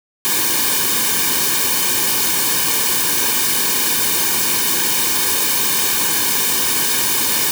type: noise with comb filter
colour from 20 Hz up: white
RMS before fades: -17 dBFS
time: 0.25-7.51 s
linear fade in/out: 0 ms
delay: 1.5 ms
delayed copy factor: -0.9
effects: none